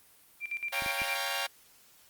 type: tone with tremolo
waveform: sine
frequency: 2365 Hz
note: D7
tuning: 12 cents sharp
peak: -31 dBFS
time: 0.4-1.22 s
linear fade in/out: 50 ms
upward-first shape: square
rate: 8.8 Hz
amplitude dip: 80%
type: chord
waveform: 10% pulse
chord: G half-diminished seventh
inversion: second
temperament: equal with one note detuned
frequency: 554.4 / 698.5 / 791.3 / 932.3 Hz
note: Db5 / F5 / G5 / Bb5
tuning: 0 / 0 / +16 / 0 cents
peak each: -29 / -29 / -27 / -29 dBFS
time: 0.72-1.47 s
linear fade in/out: 10 ms
type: clicks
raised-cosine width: 3 ms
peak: -30 dBFS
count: 3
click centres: 0.822 / 0.862 / 1.018 s
effects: white hiss -60 dBFS RMS until 2.09 s + Opus 32 kbps